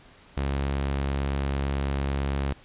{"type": "tone", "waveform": "sawtooth", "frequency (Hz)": 69, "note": "C#2", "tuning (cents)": -7, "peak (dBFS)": -21, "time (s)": [0.37, 2.53], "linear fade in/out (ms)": 0, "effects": ["pink hiss -53 dBFS RMS until 2.64 s", "resampled to 8000 Hz"]}